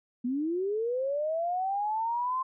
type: linear sweep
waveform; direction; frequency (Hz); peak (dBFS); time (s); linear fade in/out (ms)
sine; up; 235.7 to 1052; -27; 0.24-2.43; 10
effects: none